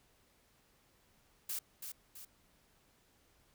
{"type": "noise with echo", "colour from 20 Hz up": "blue", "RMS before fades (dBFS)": -39, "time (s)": [1.49, 1.59], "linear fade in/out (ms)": 5, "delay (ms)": 330, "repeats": 2, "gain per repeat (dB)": -6, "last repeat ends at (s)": 2.25, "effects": ["pink hiss -70 dBFS RMS until 3.54 s"]}